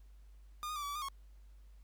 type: tone with pitch steps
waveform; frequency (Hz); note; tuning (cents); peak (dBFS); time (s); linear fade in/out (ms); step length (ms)
45% pulse; 1214 / 1235 / 1171 / 1143 / 1153 / 1213 / 1095; D#6 / D#6 / D6 / D6 / D6 / D#6 / C#6; -43 / -13 / -5 / -47 / -32 / -44 / -22; -38; 0.63-1.085; 0; 65
effects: added 50 Hz sine -54 dBFS peak until 1.83 s + pink hiss -75 dBFS RMS until 1.83 s